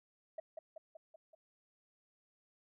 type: tone with echo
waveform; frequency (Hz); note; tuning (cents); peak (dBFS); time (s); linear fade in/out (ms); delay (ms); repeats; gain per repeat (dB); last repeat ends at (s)
sine; 639; D#5; +46; -38; 0.38-0.4; 5; 190; 5; -4; 1.35
effects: tanh soft clip ceiling -37 dBFS